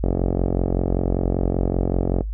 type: click train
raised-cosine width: 2 ms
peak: -7 dBFS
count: 99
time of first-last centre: 0.04-2.208 s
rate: 45.2 Hz
effects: noise-tail reverb RT60 0.1 s tail -18 dB re dry + added 51 Hz sine -24 dBFS peak until 2.33 s